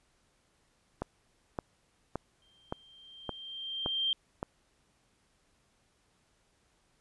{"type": "click train", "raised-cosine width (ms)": 1, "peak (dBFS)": -19, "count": 7, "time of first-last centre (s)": [1.02, 4.429], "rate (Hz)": 1.76}
{"type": "tone with exponential growth", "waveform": "sine", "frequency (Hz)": 3166, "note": "G7", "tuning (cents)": 17, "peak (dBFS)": -26, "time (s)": [2.42, 4.13], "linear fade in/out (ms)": 1, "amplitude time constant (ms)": 370}
{"effects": ["pink hiss -71 dBFS RMS until 7 s", "resampled to 24000 Hz"]}